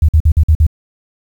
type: tone bursts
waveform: sine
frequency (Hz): 77.9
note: D#2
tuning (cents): +3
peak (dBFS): -5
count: 6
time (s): 0.02-0.667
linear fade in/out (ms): 5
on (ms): 67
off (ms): 49
effects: 7-bit